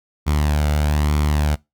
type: tone with flanger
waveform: sawtooth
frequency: 74.5 Hz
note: D2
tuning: 25 cents sharp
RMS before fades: -18 dBFS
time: 0.26-1.56 s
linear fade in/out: 20 ms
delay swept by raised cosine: 0.89 to 1.41 ms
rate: 1.1 Hz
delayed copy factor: +0.5
effects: noise-tail reverb RT60 0.2 s tail -22 dB re dry